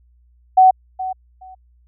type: tone with echo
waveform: sine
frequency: 750 Hz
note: F#5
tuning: 23 cents sharp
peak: -6 dBFS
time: 0.57-0.71 s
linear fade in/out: 10 ms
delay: 420 ms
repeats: 2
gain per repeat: -15 dB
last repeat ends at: 1.55 s
effects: added 60 Hz sine -51 dBFS peak until 1.87 s